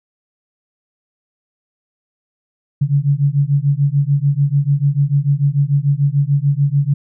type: beating tone pair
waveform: sine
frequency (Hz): 138.59 / 145.39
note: C#3 / D3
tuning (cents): 0 / -17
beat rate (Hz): 6.8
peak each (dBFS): -15 / -15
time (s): 2.81-6.94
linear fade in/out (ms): 10
effects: none